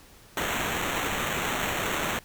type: noise with sample-and-hold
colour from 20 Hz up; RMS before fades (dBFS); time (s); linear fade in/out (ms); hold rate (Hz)
white; -29; 0.37-2.19; 2; 4900
effects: pink hiss -53 dBFS RMS until 2.24 s